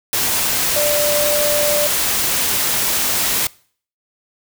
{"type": "tone in noise", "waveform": "sine", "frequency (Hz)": 590, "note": "D5", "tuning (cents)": 8, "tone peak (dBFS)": -17, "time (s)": [0.76, 1.87], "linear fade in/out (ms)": 2, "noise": "white", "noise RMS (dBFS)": -18, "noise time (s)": [0.13, 3.47], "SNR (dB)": -2, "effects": ["noise-tail reverb RT60 0.5 s tail -23 dB re dry"]}